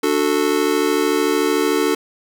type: chord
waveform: square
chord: D major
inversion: none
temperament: just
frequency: 293.7 / 367.1 / 440.5 Hz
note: D4 / F#4 / A4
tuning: 0 / -14 / +2 cents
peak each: -21 / -21 / -20 dBFS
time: 0.03-1.95 s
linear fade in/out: 5 ms
effects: none